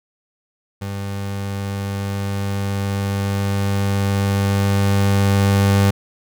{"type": "tone with level ramp", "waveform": "30% pulse", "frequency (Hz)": 99.2, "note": "G2", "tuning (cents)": 21, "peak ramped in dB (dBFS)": [-22, -9], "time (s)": [0.81, 5.91], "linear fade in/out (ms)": 10, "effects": []}